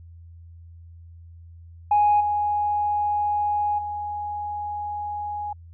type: tone with level steps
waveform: sine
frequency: 830.6 Hz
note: G#5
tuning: in tune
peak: -14 / -20 / -27 dBFS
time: 1.91-5.53 s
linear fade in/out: 5 ms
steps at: 2.2 / 3.78 s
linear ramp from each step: 10 ms
effects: tanh soft clip ceiling -11 dBFS + added 84 Hz sine -42 dBFS peak until 5.73 s